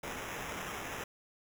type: noise with sample-and-hold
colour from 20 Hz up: violet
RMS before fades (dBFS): -41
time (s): 0.03-1.04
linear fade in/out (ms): 5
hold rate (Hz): 4410
effects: none